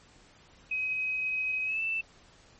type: tone with pitch glide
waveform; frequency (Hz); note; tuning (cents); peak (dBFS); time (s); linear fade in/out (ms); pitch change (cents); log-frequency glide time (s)
sine; 2530 to 2654; D#7 to E7; +28 to +11; -28; 0.71-2.01; 5; +83; 1.65-1.81
effects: pink hiss -58 dBFS RMS until 2.59 s + MP3 32 kbps